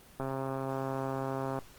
click train, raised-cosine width 1 ms, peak -21 dBFS, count 187, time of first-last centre 0.2-1.588 s, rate 134 Hz, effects pink hiss -56 dBFS RMS until 1.78 s + Opus 24 kbps

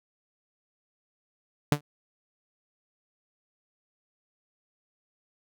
sawtooth tone with exponential decay, 146.83 Hz, D3, in tune, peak -12 dBFS, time 1.72-1.81 s, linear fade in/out 2 ms, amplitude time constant 18 ms, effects none

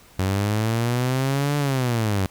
sawtooth linear two-way sweep, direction up then down, 92.5 to 146.83 to 92.5 Hz, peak -16 dBFS, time 0.19-2.26 s, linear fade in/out 0 ms, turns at 1.57 s, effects pink hiss -51 dBFS RMS until 2.3 s

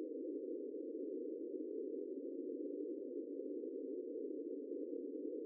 pink band-pass noise, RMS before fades -45 dBFS, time 0-5.45 s, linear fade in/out 0 ms, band 270 to 500 Hz, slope 96 dB/octave, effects none

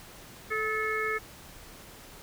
harmonic tone with a mistuned harmonic, 435.8 Hz, A4, 17 cents flat, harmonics 1 / 3 / 4 / 5, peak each -33 / -33 / -33 / -33 dBFS, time 0.5-1.19 s, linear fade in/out 20 ms, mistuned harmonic 3, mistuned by -26 cents, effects pink hiss -49 dBFS RMS until 2.22 s

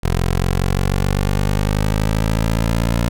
15% pulse linear sweep, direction up, 42.82 to 58.27 Hz, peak -9 dBFS, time 0.03-3.09 s, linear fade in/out 10 ms, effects none

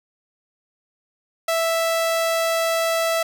sawtooth tone, 659.3 Hz, E5, in tune, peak -15 dBFS, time 1.48-3.23 s, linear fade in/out 5 ms, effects none

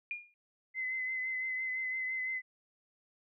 sine tone with exponential decay, 2421 Hz, D#7, 48 cents flat, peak -32 dBFS, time 0.11-0.34 s, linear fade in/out 1 ms, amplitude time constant 50 ms
sine tone with vibrato, 2043 Hz, C7, 42 cents flat, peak -33 dBFS, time 0.74-2.42 s, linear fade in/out 50 ms, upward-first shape triangle, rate 5.9 Hz, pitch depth 29 cents each way
effects none

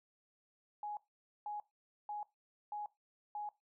sine tone bursts, 834 Hz, G#5, 7 cents sharp, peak -39 dBFS, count 5, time 0.83-3.49 s, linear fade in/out 2 ms, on 140 ms, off 490 ms, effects noise-tail reverb RT60 0.2 s tail -19 dB re dry

